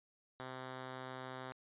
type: tone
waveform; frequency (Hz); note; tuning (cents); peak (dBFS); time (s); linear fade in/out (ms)
5% pulse; 129.5; C3; -17; -33; 0.4-1.52; 0
effects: resampled to 8000 Hz